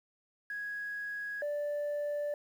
sine tone pair in turn, 1661.2 / 585.9 Hz, G#6 / D5, 0 / -4 cents, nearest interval octave + tritone, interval 1804 cents, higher first, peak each -35 / -29 dBFS, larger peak second, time 0.5-1.42 / 1.42-2.34 s, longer neither, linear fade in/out 2 ms, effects tanh soft clip ceiling -31 dBFS + 10-bit

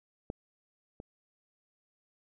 clicks, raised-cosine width 2 ms, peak -22 / -30 dBFS, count 2, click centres 0.301 / 1.001 s, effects none

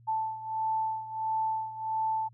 sine beating tone pair, 880 / 881.5 Hz, A5 / A5, 0 / +3 cents, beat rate 1.5 Hz, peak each -30 / -34 dBFS, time 0.07-2.29 s, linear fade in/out 20 ms, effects added 117 Hz sine -54 dBFS peak until 2.33 s

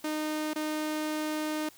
sawtooth tone with dropouts, 307.2 Hz, D#4, 22 cents flat, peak -26 dBFS, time 0.04-1.69 s, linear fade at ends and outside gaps 5 ms, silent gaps 0.535-0.558 s, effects white hiss -56 dBFS RMS until 1.77 s

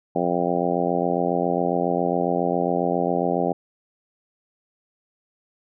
harmonic tone, 87.31 Hz, F2, in tune, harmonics 2 / 3 / 4 / 5 / 6 / 7 / 8 / 9, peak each -28 / -28 / -28 / -28 / -28 / -28 / -28 / -28 dBFS, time 0.15-3.53 s, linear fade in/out 10 ms, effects none

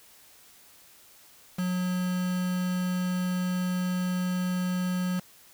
triangle tone with quantisation, 181.6 Hz, F#3, 32 cents flat, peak -24 dBFS, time 1.58-5.2 s, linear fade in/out 10 ms, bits 6, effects white hiss -55 dBFS RMS until 5.53 s

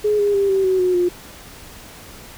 sine tone with pitch steps, 420 / 408.3 / 396.9 / 385.8 / 375 / 364.6 / 354.4 Hz, G#4 / G#4 / G4 / G4 / F#4 / F#4 / F4, +19 / -29 / +22 / -28 / +23 / -25 / +25 cents, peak -14 dBFS, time 0.04-1.09 s, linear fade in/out 10 ms, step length 150 ms, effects pink hiss -40 dBFS RMS until 2.37 s

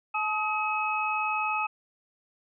sine tone cluster, 859 / 1264 / 2559 Hz, A5 / D#6 / D#7, -42 / +27 / +48 cents, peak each -30 dBFS, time 0.14-1.67 s, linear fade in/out 10 ms, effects none

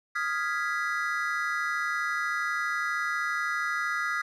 triangle chord, F half-diminished seventh, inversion third, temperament equal, 1244.5 / 1396.9 / 1661.2 / 1975.5 Hz, Eb6 / F6 / Ab6 / Cb7, 0 / 0 / 0 / 0 cents, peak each -31 dBFS, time 0.15-4.22 s, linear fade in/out 10 ms, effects none

